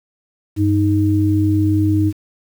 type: tone pair together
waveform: sine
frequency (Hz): 98 / 311.4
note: G2 / D#4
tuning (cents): 0 / +2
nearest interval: octave + minor sixth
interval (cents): 2002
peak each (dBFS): -15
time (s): 0.56-2.13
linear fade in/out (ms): 50
effects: 7-bit